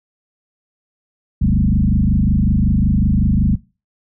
sine tone with frequency modulation, 130 Hz, C3, 11 cents flat, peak -11 dBFS, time 1.41-3.56 s, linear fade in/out 10 ms, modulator 25.4 Hz, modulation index 3.7, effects noise-tail reverb RT60 0.3 s tail -21 dB re dry

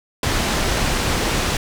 pink low-pass noise, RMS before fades -20 dBFS, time 0.23-1.57 s, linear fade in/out 2 ms, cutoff 7600 Hz, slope 12 dB/octave, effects none

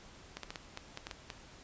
clicks, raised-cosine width 0.2 ms, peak -23 dBFS, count 9, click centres 0.37 / 0.433 / 0.505 / 0.558 / 0.774 / 0.974 / 1.069 / 1.112 / 1.302 s, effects pink hiss -55 dBFS RMS until 1.63 s + resampled to 16000 Hz

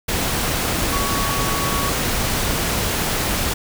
sine tone in noise, 1122 Hz, C#6, 21 cents sharp, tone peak -25 dBFS, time 0.92-1.9 s, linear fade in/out 10 ms, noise pink, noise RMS -21 dBFS, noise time 0.08-3.54 s, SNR -7 dB, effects none

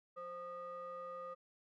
triangle ring-modulated tone, 351.6 Hz, F4, 12 cents sharp, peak -39 dBFS, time 0.16-1.35 s, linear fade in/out 20 ms, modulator 876 Hz, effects none

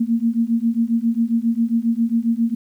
sine beating tone pair, 227.2 / 234.6 Hz, A#3 / A#3, -44 / +11 cents, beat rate 7.4 Hz, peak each -19 dBFS, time 0-2.55 s, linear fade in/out 10 ms, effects 9-bit

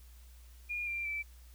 sine tone with pitch steps, 2426 / 2373 / 2322 Hz, D#7 / D7 / D7, -44 / +17 / -20 cents, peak -34 dBFS, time 0.69-1.23 s, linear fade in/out 20 ms, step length 180 ms, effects added 60 Hz sine -52 dBFS peak until 1.54 s + white hiss -64 dBFS RMS until 1.54 s

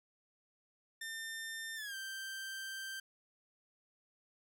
sawtooth tone with pitch glide, 1800 to 1567 Hz, A6 to G6, +39 to -1 cents, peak -38 dBFS, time 1.01-3 s, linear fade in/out 5 ms, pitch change -240 cents, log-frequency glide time 1.76-1.95 s, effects none

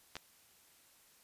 clicks, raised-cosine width 0.2 ms, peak -25 dBFS, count 2, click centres 0.155 / 0.167 s, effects white hiss -65 dBFS RMS until 1.23 s + resampled to 32000 Hz

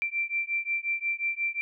sine beating tone pair, 2349 / 2354.6 Hz, D7 / D7, 0 / +4 cents, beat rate 5.6 Hz, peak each -30 dBFS, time 0.02-1.61 s, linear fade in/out 0 ms, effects none

